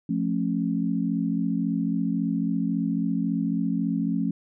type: chord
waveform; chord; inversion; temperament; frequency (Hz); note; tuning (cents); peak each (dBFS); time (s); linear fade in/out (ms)
sine; F augmented; none; just; 174.61 / 218.3 / 272.8; F3 / A3 / C#4; 0 / -13 / -28; -27; 0.09-4.31; 5
effects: none